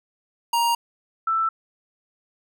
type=tone pair in turn; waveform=square / sine; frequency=938 / 1326.5 Hz; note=A#5 / E6; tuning=+11 / +10 cents; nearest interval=tritone; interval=599 cents; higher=second; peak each=-19 dBFS; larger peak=neither; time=0.53-0.75 / 1.27-1.49 s; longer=neither; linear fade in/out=5 ms; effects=none